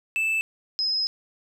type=tone pair in turn; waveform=triangle / sine; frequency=2636 / 5095 Hz; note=E7 / D#8; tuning=-1 / +40 cents; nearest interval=major seventh; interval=1141 cents; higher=second; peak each=-20 / -22 dBFS; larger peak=first; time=0.16-0.41 / 0.79-1.07 s; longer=second; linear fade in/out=0 ms; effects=none